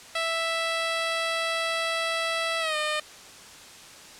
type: tone with pitch glide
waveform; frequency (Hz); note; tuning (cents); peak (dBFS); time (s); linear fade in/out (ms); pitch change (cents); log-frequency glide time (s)
10% pulse; 659.3 to 608.1; E5 to D#5; 0 to -40; -17; 0.15-3; 5; -140; 2.6-2.76
effects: white hiss -46 dBFS RMS until 4.19 s + low-pass 8000 Hz 12 dB/octave